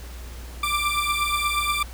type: beating tone pair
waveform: 20% pulse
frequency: 1174.7 / 1183.1 Hz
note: D6 / D6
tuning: 0 / +12 cents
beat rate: 8.4 Hz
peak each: -20 dBFS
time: 0.63-1.83 s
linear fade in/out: 5 ms
effects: added 60 Hz sine -35 dBFS peak until 1.93 s + pink hiss -44 dBFS RMS until 1.93 s